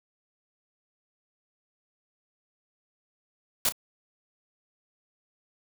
white noise with echo, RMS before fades -24 dBFS, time 3.65-3.69 s, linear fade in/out 2 ms, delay 33 ms, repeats 1, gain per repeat -13 dB, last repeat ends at 3.723 s, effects none

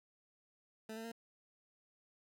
20% pulse tone with pitch steps, 219.8 / 224.7 / 229.8 Hz, A3 / A3 / A#3, -2 / +37 / -25 cents, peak -39 dBFS, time 0.89-1.118 s, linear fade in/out 5 ms, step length 76 ms, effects none

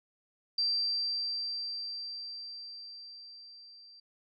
sine tone with level ramp, 4699 Hz, D8, in tune, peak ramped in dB -26 to -52 dBFS, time 0.58-4 s, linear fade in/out 5 ms, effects none

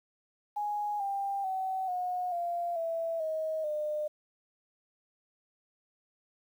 sine tone with pitch steps, 830.6 / 793.5 / 758.2 / 724.3 / 692 / 661.2 / 631.7 / 603.5 Hz, G#5 / G5 / F#5 / F#5 / F5 / E5 / D#5 / D5, 0 / +21 / +42 / -37 / -16 / +5 / +26 / +47 cents, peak -30 dBFS, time 0.56-4.08 s, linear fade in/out 10 ms, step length 440 ms, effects 10-bit

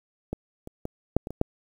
clicks, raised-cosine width 2 ms, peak -16 / -25 / -18 / -6 / -20 / -22 / -8 dBFS, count 7, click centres 0.33 / 0.674 / 0.854 / 1.166 / 1.271 / 1.306 / 1.414 s, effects 8-bit

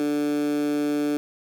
15% pulse tone with high-pass filter, 146.83 Hz, D3, in tune, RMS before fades -24 dBFS, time 0-1.17 s, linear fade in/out 0 ms, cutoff 320 Hz, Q 6.5, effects none

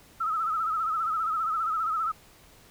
sine tone with vibrato, 1296 Hz, E6, 30 cents flat, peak -25 dBFS, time 0.2-2.12 s, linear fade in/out 10 ms, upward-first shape sine, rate 15 Hz, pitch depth 74 cents each way, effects pink hiss -55 dBFS RMS until 2.7 s

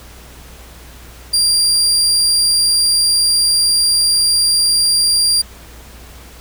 30% pulse tone, 4766 Hz, D8, 25 cents sharp, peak -8 dBFS, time 1.33-5.42 s, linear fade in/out 10 ms, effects added 60 Hz sine -38 dBFS peak until 6.4 s + pink hiss -40 dBFS RMS until 6.4 s

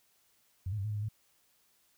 sine tone with pitch steps, 92.5 / 107.1 / 97.5 / 107.6 / 104.9 / 103.8 / 108.2 Hz, F#2 / A2 / G2 / A2 / G#2 / G#2 / A2, 0 / -46 / -9 / -38 / +18 / 0 / -29 cents, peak -32 dBFS, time 0.66-1.087 s, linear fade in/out 5 ms, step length 61 ms, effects white hiss -70 dBFS RMS until 1.97 s

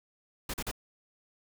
pink noise bursts, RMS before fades -35 dBFS, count 3, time 0.49-0.714 s, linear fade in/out 5 ms, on 48 ms, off 40 ms, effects none

